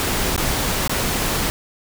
pink noise with dropouts, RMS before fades -21 dBFS, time 0-1.5 s, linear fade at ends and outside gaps 0 ms, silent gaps 0.363-0.378 / 0.877-0.895 s, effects none

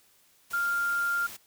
sine tone in noise, 1396.9 Hz, F6, in tune, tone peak -25 dBFS, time 0.53-1.27 s, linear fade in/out 10 ms, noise white, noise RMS -43 dBFS, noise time 0.5-1.37 s, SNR +15 dB, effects white hiss -63 dBFS RMS until 1.46 s

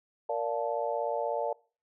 sine chord, Bb major seventh, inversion none, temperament just, 466.2 / 582.7 / 699.2 / 874.1 Hz, Bb4 / D5 / F5 / A5, 0 / -14 / +2 / -12 cents, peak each -34 / -32 / -35 / -35 dBFS, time 0.29-1.53 s, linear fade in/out 5 ms, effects noise-tail reverb RT60 0.4 s tail -24 dB re dry

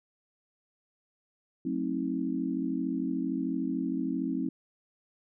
sine chord, F# diminished seventh, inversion none, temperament just, 185 / 222 / 266.4 / 319.7 Hz, F#3 / A3 / C4 / Eb4, 0 / +16 / +31 / +47 cents, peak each -36 / -37 / -31 / -34 dBFS, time 1.65-4.49 s, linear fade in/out 5 ms, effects none

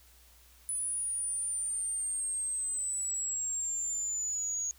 sine exponential sweep, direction down, 9980 to 6645 Hz, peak -31 dBFS, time 0.69-4.71 s, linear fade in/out 0 ms, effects added 60 Hz sine -60 dBFS peak until 4.78 s + white hiss -61 dBFS RMS until 4.78 s

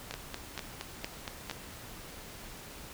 two click trains, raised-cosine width 0.2 ms, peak -19 / -19 dBFS, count 7 / 4, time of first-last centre 0.11-1.512 / 0.14-1.497 s, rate 4.28 / 2.21 Hz, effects pink hiss -47 dBFS RMS until 2.93 s

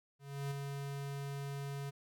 square tone with ADSR envelope, 140 Hz, C#3, 18 cents sharp, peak -36 dBFS, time 0.19-1.91 s, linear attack 320 ms, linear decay 11 ms, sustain -4 dB, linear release 21 ms, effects none

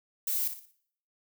violet noise with echo, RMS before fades -30 dBFS, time 0.27-0.48 s, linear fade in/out 5 ms, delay 59 ms, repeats 4, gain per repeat -9 dB, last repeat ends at 0.716 s, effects noise-tail reverb RT60 0.6 s tail -18 dB re dry

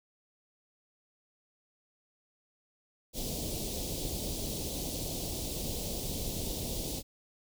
pink band-stop noise, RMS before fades -36 dBFS, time 3.13-7.03 s, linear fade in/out 50 ms, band 640 to 3400 Hz, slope 24 dB/octave, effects none

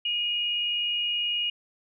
sine tone pair together, 2451 / 2870 Hz, D#7 / F7, -27 / +47 cents, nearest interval minor third, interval 274 cents, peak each -35 / -25 dBFS, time 0.05-1.5 s, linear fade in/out 5 ms, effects none

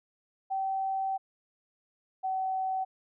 sine tone pair in turn, 771 / 758.6 Hz, G5 / F#5, -29 / +43 cents, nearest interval unison, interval 28 cents, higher first, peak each -28 dBFS, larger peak neither, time 0.5-1.18 / 2.23-2.85 s, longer first, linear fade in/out 20 ms, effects none

